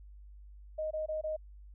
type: tone bursts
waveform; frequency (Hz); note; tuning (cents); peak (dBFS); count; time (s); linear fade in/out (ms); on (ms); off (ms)
sine; 622.3; D#5; 0; -32; 4; 0.78-1.366; 10; 130; 22
effects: added 50 Hz sine -49 dBFS peak until 1.74 s